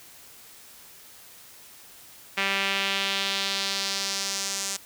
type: tone with band-pass filter sweep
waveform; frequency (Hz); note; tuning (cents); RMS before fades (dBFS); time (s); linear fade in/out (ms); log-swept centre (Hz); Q
sawtooth; 196; G3; 0; -28; 2.37-4.77; 10; 2400 to 7000; 1.9
effects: white hiss -49 dBFS RMS until 4.85 s